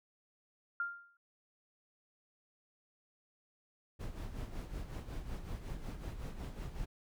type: tone with exponential decay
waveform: sine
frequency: 1396.9 Hz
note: F6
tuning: in tune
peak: -31 dBFS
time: 0.8-1.17 s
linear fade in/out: 2 ms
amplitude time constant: 80 ms
type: noise with tremolo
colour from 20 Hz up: brown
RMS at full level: -40 dBFS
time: 3.99-6.86 s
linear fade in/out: 20 ms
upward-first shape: sine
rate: 5.4 Hz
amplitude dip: 60%
effects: none